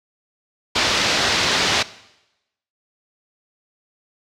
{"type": "low-pass noise", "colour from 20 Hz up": "white", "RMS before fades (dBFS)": -19, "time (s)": [0.75, 1.83], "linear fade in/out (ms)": 10, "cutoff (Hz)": 5100, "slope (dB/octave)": 24, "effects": ["noise-tail reverb RT60 0.9 s tail -18 dB re dry", "high-pass 60 Hz 12 dB/octave"]}